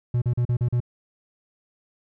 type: tone bursts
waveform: triangle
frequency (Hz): 121.3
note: B2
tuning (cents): -31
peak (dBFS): -17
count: 6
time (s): 0.14-0.803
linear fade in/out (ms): 5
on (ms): 78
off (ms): 39
effects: none